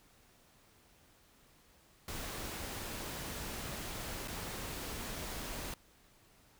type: noise with dropouts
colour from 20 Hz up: pink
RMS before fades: -42 dBFS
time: 2.08-5.74 s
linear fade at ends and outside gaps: 2 ms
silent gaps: 4.276-4.281 s
effects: pink hiss -65 dBFS RMS until 6.59 s